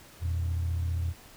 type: tone pair together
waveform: sine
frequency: 84.29 / 119.2 Hz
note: E2 / A#2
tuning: +39 / +39 cents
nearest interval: tritone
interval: 600 cents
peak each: -26 / -36 dBFS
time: 0.2-1.14 s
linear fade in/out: 50 ms
effects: tanh soft clip ceiling -22 dBFS + pink hiss -52 dBFS RMS until 1.36 s